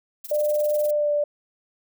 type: noise with tremolo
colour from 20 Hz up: violet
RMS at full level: -34 dBFS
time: 0.24-0.91 s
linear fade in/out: 5 ms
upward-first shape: sine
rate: 20 Hz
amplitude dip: 90%
type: tone with pitch glide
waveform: sine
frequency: 597 to 587.8 Hz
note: D5 to D5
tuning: +28 to +1 cents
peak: -19 dBFS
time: 0.31-1.24 s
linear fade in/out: 5 ms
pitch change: -27 cents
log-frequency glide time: 0.9-1.12 s
effects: none